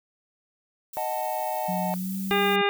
violet noise, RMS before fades -39 dBFS, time 0.93-2.56 s, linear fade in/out 5 ms
triangle chord, D# diminished, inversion none, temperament equal, 622.3 / 740 / 880 Hz, D#5 / F#5 / A5, 0 / 0 / 0 cents, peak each -29 / -29 / -29 dBFS, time 0.97-1.94 s, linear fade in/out 0 ms
sine tone with pitch glide, 181.5 to 193.41 Hz, F#3 to G3, -33 to -23 cents, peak -28 dBFS, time 1.68-2.62 s, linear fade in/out 10 ms, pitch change +110 cents, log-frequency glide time 1.93-2.17 s
harmonic tone, 403.3 Hz, G4, 49 cents sharp, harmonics 1 / 2 / 3 / 4 / 5 / 6 / 7 / 9, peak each -24 / -27 / -29 / -30 / -31 / -32 / -32 / -34 dBFS, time 2.31-2.69 s, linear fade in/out 0 ms
effects none

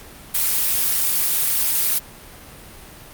blue noise with amplitude modulation, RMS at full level -17 dBFS, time 0.34-1.99 s, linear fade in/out 10 ms, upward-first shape sine, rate 253 Hz, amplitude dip 45%, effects pink hiss -41 dBFS RMS until 3.13 s + Opus 48 kbps

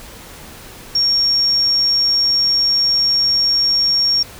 sine tone, 5540 Hz, F8, 15 cents flat, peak -12 dBFS, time 0.95-4.23 s, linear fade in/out 5 ms, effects pink hiss -37 dBFS RMS until 4.39 s

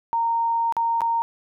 sine tone with dropouts, 924 Hz, A#5, 16 cents flat, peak -19 dBFS, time 0.13-1.22 s, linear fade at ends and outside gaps 0 ms, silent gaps 0.724-0.767 / 1.007-1.017 s, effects none

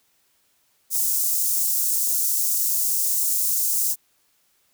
white high-pass noise, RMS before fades -22 dBFS, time 0.9-3.96 s, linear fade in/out 50 ms, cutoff 6300 Hz, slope 24 dB/octave, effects white hiss -65 dBFS RMS until 4.73 s

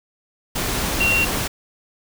sine tone in noise, 2747 Hz, F7, 29 cents flat, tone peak -16 dBFS, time 1-1.25 s, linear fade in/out 10 ms, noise pink, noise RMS -23 dBFS, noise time 0.55-1.48 s, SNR +4 dB, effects none

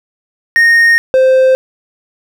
triangle tone pair in turn, 1852 / 521.4 Hz, A#6 / C5, -12 / -6 cents, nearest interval octave + minor seventh, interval 2194 cents, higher first, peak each -3 dBFS, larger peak neither, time 0.56-0.98 / 1.14-1.55 s, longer first, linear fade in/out 0 ms, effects none

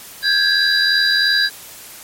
sine tone cluster, 1592 / 1675 / 3941 / 4791 Hz, G6 / G#6 / B7 / D8, +26 / +14 / -4 / +34 cents, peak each -18 dBFS, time 0.22-1.5 s, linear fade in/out 50 ms, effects white hiss -37 dBFS RMS until 2.03 s + MP3 64 kbps

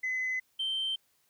sine tone pair in turn, 2028 / 3120 Hz, B6 / G7, +45 / -9 cents, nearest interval perfect fifth, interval 746 cents, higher second, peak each -28 dBFS, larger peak neither, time 0.03-0.4 / 0.59-0.96 s, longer neither, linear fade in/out 10 ms, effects tanh soft clip ceiling -26 dBFS + white hiss -71 dBFS RMS until 1.29 s

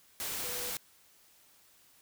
sine tone in noise, 490.9 Hz, B4, 10 cents flat, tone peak -45 dBFS, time 0.44-0.7 s, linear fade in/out 0 ms, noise white, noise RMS -37 dBFS, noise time 0.2-0.77 s, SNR -11 dB, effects white hiss -63 dBFS RMS until 2.01 s

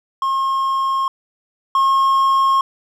triangle tone pair in turn, 1075 / 1079.4 Hz, C6 / C#6, +47 / -46 cents, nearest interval unison, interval 7 cents, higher second, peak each -14 / -10 dBFS, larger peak second, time 0.22-1.08 / 1.75-2.61 s, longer neither, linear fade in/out 2 ms, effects none

